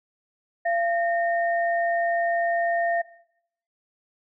sine tone pair together, 684 / 1833 Hz, F5 / A#6, -36 / -30 cents, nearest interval octave + perfect fourth, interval 1706 cents, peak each -22 / -28 dBFS, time 0.65-3.02 s, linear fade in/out 10 ms, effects noise-tail reverb RT60 0.7 s tail -17 dB re dry

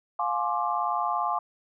sine chord, D half-diminished seventh, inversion first, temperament just, 704.8 / 845.8 / 1057.2 / 1174.7 Hz, F5 / Ab5 / C6 / D6, +16 / +31 / +18 / 0 cents, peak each -30 dBFS, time 0.19-1.39 s, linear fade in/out 5 ms, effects none

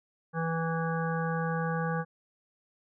harmonic tone, 164.2 Hz, E3, 6 cents flat, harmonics 1 / 3 / 5 / 7 / 9 / 10, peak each -30 / -35 / -37 / -38 / -40 / -40 dBFS, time 0.33-2.05 s, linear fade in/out 50 ms, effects none

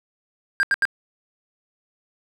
triangle tone bursts, 1600 Hz, G6, 35 cents sharp, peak -14 dBFS, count 3, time 0.6-0.853 s, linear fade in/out 0 ms, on 31 ms, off 80 ms, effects none

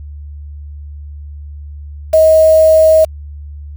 sine tone with quantisation, 633 Hz, D#5, 30 cents sharp, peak -4 dBFS, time 2.13-3.05 s, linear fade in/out 10 ms, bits 4, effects added 73 Hz sine -26 dBFS peak until 3.76 s

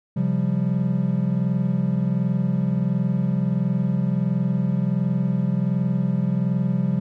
triangle chord, C suspended fourth, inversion none, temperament equal with one note detuned, 133.41 / 174.61 / 196 Hz, C3 / F3 / G3, +34 / 0 / 0 cents, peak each -22 / -21 / -22 dBFS, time 0.16-7 s, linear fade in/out 10 ms, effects none

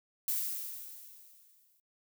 violet noise with exponential decay, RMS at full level -31 dBFS, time 0.28-1.8 s, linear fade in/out 2 ms, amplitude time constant 330 ms, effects noise-tail reverb RT60 0.1 s tail -24 dB re dry

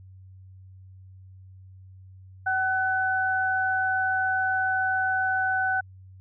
sine tone pair together, 758 / 1501.2 Hz, F#5 / F#6, +42 / +25 cents, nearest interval octave, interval 1183 cents, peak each -26 / -24 dBFS, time 2.46-5.81 s, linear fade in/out 10 ms, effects added 94 Hz sine -45 dBFS peak until 6.2 s

